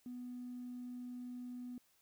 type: tone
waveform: triangle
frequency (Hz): 246.9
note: B3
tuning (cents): 0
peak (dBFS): -40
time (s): 0.06-1.78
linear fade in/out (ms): 2
effects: tanh soft clip ceiling -41 dBFS + white hiss -73 dBFS RMS until 2.01 s